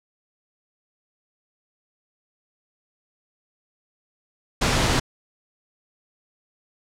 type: noise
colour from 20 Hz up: pink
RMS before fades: -20 dBFS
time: 4.61-5 s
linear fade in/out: 10 ms
effects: low-pass 7000 Hz 12 dB/octave